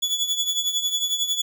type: tone with tremolo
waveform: 30% pulse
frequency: 3419 Hz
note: G#7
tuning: 50 cents sharp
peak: -16 dBFS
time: 0.02-1.42 s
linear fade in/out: 10 ms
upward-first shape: triangle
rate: 11 Hz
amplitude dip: 75%
effects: none